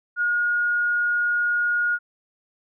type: tone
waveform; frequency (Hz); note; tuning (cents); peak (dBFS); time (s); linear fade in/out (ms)
sine; 1436; F6; +48; -19; 0.16-1.99; 50
effects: none